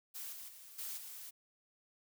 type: noise with level steps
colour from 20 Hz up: blue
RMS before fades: -45 / -49 / -55 / -43 / -49 dBFS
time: 0.14-1.31 s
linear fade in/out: 20 ms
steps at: 0.32 / 0.48 / 0.78 / 0.97 s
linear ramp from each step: 10 ms
effects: none